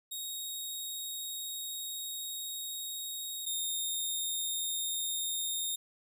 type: tone pair in turn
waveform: 15% pulse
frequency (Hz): 3758 / 3683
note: A#7 / A#7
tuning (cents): +13 / -22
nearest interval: unison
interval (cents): 35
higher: first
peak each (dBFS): -30 / -25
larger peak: second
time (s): 0.11-3.46 / 3.46-5.76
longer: first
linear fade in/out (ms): 10
effects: none